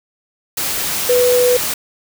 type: tone in noise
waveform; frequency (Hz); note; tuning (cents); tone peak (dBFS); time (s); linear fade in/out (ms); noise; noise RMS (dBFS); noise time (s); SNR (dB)
sine; 493.9; B4; 0; -10; 1.09-1.57; 5; white; -20; 0.57-1.74; +7
effects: none

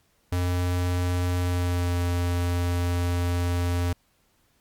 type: tone with pitch glide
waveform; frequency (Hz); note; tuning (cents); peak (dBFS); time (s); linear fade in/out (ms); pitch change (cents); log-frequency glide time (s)
square; 89.2 to 87.77; F2 to F2; +37 to +9; -23; 0.32-3.93; 5; -28; 1.4-1.99
effects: pink hiss -66 dBFS RMS until 4.6 s + MP3 96 kbps

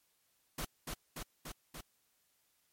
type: noise with echo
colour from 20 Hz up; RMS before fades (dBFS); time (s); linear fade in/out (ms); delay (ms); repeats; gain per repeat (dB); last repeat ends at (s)
pink; -39; 0.58-0.65; 5; 290; 4; -2; 1.81
effects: white hiss -75 dBFS RMS until 2.72 s + MP3 64 kbps

